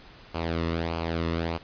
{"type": "tone with flanger", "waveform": "sawtooth", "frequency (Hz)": 83, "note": "E2", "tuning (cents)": 12, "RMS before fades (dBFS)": -29, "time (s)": [0.34, 1.58], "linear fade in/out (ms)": 10, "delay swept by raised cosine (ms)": [0.53, 1.3], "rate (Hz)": 1.6, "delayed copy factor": -0.65, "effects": ["pink hiss -50 dBFS RMS until 1.63 s", "resampled to 11025 Hz"]}